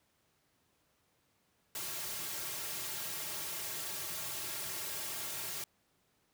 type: noise with comb filter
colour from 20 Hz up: white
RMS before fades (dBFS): -40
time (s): 1.75-5.64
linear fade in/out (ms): 2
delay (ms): 4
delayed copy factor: -0.85
effects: pink hiss -74 dBFS RMS until 6.33 s + high-pass 80 Hz 12 dB/octave